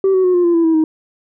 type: tone with pitch steps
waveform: sine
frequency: 385.7 / 374.7 / 364.1 / 353.7 / 343.6 / 333.8 / 324.3 / 315.1 Hz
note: G4 / F#4 / F#4 / F4 / F4 / E4 / E4 / D#4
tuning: -28 / +22 / -28 / +22 / -28 / +22 / -28 / +22 cents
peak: -8 dBFS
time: 0.04-0.84 s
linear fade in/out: 2 ms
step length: 100 ms
effects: tanh soft clip ceiling -8 dBFS